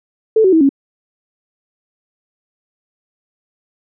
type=tone with pitch steps; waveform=sine; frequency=440 / 376.5 / 322.1 / 275.6 Hz; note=A4 / F#4 / E4 / C#4; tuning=0 / +30 / -40 / -10 cents; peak=-7 dBFS; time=0.36-0.692 s; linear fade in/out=5 ms; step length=83 ms; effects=none